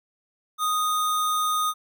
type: tone with sample-and-hold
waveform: sine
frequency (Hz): 1244.5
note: D#6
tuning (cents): 0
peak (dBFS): -21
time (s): 0.58-1.74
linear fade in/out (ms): 50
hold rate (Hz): 4900
effects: none